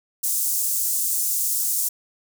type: high-pass noise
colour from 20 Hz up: pink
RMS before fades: -23 dBFS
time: 0.23-1.89 s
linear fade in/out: 10 ms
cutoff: 7200 Hz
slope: 24 dB/octave
effects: none